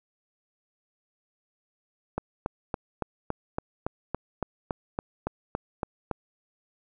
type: click train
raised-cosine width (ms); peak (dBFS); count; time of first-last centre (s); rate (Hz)
1; -14; 15; 2.18-6.113; 3.56
effects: none